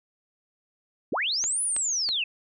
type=linear two-way sweep; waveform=sine; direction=up then down; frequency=145.1 to 10090 to 2507 Hz; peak=-24 dBFS; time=1.12-2.24 s; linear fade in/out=5 ms; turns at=1.62 s
type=click train; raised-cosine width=0.2 ms; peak=-18 dBFS; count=3; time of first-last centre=1.44-2.089 s; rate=3.08 Hz
effects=none